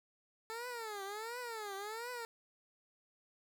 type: tone with vibrato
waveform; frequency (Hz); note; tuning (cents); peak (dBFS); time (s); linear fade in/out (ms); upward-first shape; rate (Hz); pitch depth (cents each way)
15% pulse; 440; A4; 0; -35; 0.5-2.25; 0; triangle; 1.4; 230
effects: none